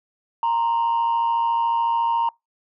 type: tone pair together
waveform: sine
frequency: 930 / 1043.9 Hz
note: A#5 / C6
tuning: -4 / -4 cents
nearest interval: major second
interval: 200 cents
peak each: -17 / -26 dBFS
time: 0.43-2.29 s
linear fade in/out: 2 ms
effects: noise-tail reverb RT60 0.2 s tail -26 dB re dry + tanh soft clip ceiling -15 dBFS